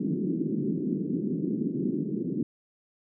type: band-pass noise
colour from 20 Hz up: pink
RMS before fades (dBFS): -29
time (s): 0-2.43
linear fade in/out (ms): 5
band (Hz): 160 to 370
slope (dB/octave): 48
effects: none